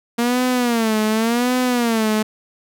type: tone with vibrato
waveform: sawtooth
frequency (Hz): 233.1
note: A#3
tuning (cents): 0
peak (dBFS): -12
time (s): 0.18-2.23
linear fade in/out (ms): 10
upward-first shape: sine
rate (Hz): 0.89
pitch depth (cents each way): 140
effects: none